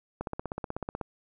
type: click train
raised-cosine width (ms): 1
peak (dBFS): -19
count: 14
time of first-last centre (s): 0.21-1.012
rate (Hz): 16.2
effects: none